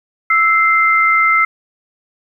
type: tone pair together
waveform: sine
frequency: 1318.5 / 2083 Hz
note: E6 / C7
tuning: 0 / -8 cents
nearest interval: minor sixth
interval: 792 cents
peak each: -12 dBFS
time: 0.3-1.45 s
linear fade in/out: 5 ms
effects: 8-bit